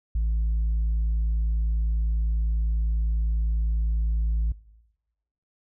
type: tone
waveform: sine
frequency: 55 Hz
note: A1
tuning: in tune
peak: -19 dBFS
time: 0.15-4.52 s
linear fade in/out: 5 ms
effects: noise-tail reverb RT60 1.0 s tail -22 dB re dry + tanh soft clip ceiling -20 dBFS